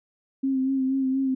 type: tone with vibrato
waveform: sine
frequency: 265.5 Hz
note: C4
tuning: 25 cents sharp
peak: -21 dBFS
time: 0.43-1.35 s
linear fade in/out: 10 ms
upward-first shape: sine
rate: 4.2 Hz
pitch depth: 31 cents each way
effects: none